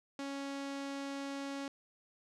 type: tone with low-pass filter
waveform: sawtooth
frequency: 277.3 Hz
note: C#4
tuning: 1 cent sharp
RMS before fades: -41 dBFS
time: 0.19-1.68 s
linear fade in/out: 2 ms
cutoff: 6600 Hz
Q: 0.97
effects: none